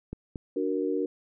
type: clicks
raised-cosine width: 3 ms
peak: -22 dBFS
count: 2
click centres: 0.13 / 0.358 s
type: chord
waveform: sine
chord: D augmented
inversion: none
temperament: equal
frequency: 293.7 / 370 / 466.2 Hz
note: D4 / F#4 / A#4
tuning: 0 / 0 / 0 cents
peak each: -30 dBFS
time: 0.56-1.06 s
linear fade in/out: 5 ms
effects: none